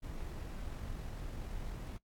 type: noise with amplitude modulation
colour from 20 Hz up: brown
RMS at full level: -41 dBFS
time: 0.02-1.98 s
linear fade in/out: 20 ms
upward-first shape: sine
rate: 44.4 Hz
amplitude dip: 25%
effects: noise-tail reverb RT60 0.1 s tail -19 dB re dry + AAC 64 kbps